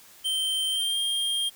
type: tone with pitch glide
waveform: square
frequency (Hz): 3124 to 3212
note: G7 to G7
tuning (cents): -7 to +41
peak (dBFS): -25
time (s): 0.24-1.5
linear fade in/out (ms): 20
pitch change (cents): +48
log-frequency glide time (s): 0.7-0.99
effects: white hiss -52 dBFS RMS until 1.55 s